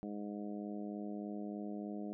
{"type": "harmonic tone", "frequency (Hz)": 103.3, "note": "G#2", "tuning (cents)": -9, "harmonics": [2, 3, 4, 5, 6, 7], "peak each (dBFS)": [-42, -45, -50, -54, -52, -54], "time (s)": [0.03, 2.13], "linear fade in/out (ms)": 0, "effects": []}